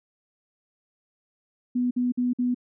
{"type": "tone bursts", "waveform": "sine", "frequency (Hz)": 246.9, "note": "B3", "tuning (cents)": 0, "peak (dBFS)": -21, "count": 4, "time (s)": [1.75, 2.546], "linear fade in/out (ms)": 10, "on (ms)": 160, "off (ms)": 52, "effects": []}